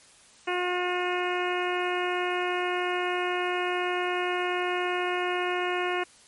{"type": "harmonic tone", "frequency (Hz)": 358.9, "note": "F4", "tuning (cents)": 47, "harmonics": [1, 2, 3, 4, 5, 6, 7, 8], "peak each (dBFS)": [-29, -32, -34, -35, -36, -37, -37, -38], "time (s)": [0.47, 6.04], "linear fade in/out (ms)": 10, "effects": ["white hiss -55 dBFS RMS until 6.27 s", "MP3 48 kbps"]}